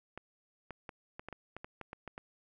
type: clicks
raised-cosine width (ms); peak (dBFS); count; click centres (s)
0.5; -28; 12; 0.176 / 0.707 / 0.892 / 1.195 / 1.286 / 1.327 / 1.566 / 1.645 / 1.813 / 1.931 / 2.077 / 2.179
effects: none